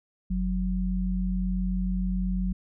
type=tone pair together; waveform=sine; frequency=46.3 / 185 Hz; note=F#1 / F#3; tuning=+2 / 0 cents; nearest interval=2 octaves; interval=2398 cents; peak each=-27 dBFS; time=0.3-2.53 s; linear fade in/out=10 ms; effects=none